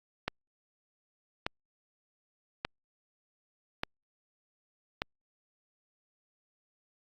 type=click train; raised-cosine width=0.3 ms; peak=-14 dBFS; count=5; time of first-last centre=0.28-5.019 s; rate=0.844 Hz; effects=Opus 48 kbps

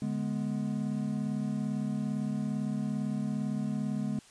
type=chord; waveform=triangle; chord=G# diminished; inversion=second; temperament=equal with one note detuned; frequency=146.83 / 209.2 / 246.9 Hz; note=D3 / G#3 / B3; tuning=0 / +13 / 0 cents; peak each=-34 / -30 / -34 dBFS; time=0.02-4.19 s; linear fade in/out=2 ms; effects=white hiss -57 dBFS RMS until 4.3 s + resampled to 22050 Hz

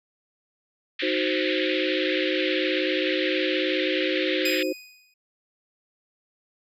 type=band-pass noise; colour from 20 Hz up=pink; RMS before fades=-29 dBFS; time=0.99-4.63 s; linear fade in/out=5 ms; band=1700 to 3900 Hz; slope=48 dB/octave
type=chord; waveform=sine; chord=C diminished; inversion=first; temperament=equal; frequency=311.1 / 370 / 523.3 Hz; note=Eb4 / Gb4 / C5; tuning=0 / 0 / 0 cents; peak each=-28 dBFS; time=1.02-4.73 s; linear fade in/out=10 ms
type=tone with exponential decay; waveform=25% pulse; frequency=2489 Hz; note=D#7; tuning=in tune; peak=-19 dBFS; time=4.45-5.14 s; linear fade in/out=5 ms; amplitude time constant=150 ms
effects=none

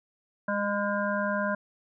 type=harmonic tone with a mistuned harmonic; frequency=204.1 Hz; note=G#3; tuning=30 cents flat; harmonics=1 / 3 / 5 / 7 / 8; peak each=-31 / -30 / -33 / -34 / -34 dBFS; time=0.48-1.55 s; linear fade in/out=5 ms; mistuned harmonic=8; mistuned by=-39 cents; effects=none

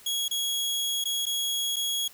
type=tone with dropouts; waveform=sawtooth; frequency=3322 Hz; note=G#7; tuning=in tune; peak=-23 dBFS; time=0.06-2.08 s; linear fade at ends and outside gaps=5 ms; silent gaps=0.282-0.31 / 1.041-1.054 / 1.256-1.265 / 1.76-1.765 s; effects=white hiss -52 dBFS RMS until 2.13 s

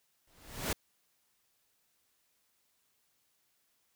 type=noise with exponential growth; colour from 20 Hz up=pink; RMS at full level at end=-30 dBFS; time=0.27-0.73 s; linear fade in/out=5 ms; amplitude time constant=99 ms; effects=white hiss -75 dBFS RMS until 3.95 s

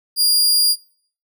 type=tone; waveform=sawtooth; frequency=4825 Hz; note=D8; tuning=46 cents sharp; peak=-10 dBFS; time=0.16-0.76 s; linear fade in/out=50 ms; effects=noise-tail reverb RT60 0.5 s tail -21 dB re dry

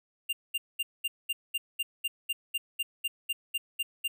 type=tone bursts; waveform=square; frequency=2794 Hz; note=F7; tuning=in tune; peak=-28 dBFS; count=16; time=0.29-4.08 s; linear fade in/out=10 ms; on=40 ms; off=210 ms; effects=none

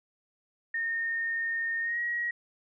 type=tone with pitch glide; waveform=sine; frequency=1834 to 1900.9 Hz; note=A#6 to A#6; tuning=-29 to +33 cents; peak=-28 dBFS; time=0.74-2.31 s; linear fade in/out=5 ms; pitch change=+62 cents; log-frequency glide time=1.81-2 s; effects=none

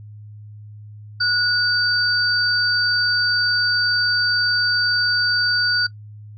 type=tone pair together; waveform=sine; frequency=1460 / 4629 Hz; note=F#6 / D8; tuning=-24 / -26 cents; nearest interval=octave + minor sixth; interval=1998 cents; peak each=-19 dBFS; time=1.2-5.87 s; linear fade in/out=10 ms; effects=noise-tail reverb RT60 0.1 s tail -20 dB re dry + added 105 Hz sine -36 dBFS peak until 6.37 s

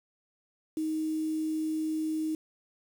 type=tone with quantisation; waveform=sine; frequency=313.6 Hz; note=D#4; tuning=14 cents sharp; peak=-28 dBFS; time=0.77-2.35 s; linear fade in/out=2 ms; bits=8; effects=none

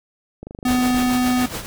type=click train; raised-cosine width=2 ms; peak=-20 dBFS; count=17; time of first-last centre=0.43-1.065 s; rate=25.2 Hz
type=tone; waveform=square; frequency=250.1 Hz; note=B3; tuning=22 cents sharp; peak=-17 dBFS; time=0.65-1.46 s; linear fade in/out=5 ms
type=noise with tremolo; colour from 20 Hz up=pink; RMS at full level=-26 dBFS; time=0.68-1.66 s; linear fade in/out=0 ms; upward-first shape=triangle; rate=7.1 Hz; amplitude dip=75%
effects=none

